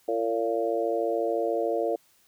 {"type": "harmonic tone with a mistuned harmonic", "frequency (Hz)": 113.9, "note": "A#2", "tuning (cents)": -40, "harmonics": [3, 4, 5, 6], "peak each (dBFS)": [-31, -28, -29, -31], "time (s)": [0.08, 1.96], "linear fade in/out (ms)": 5, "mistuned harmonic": 6, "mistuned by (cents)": 16, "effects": ["white hiss -63 dBFS RMS until 2.27 s"]}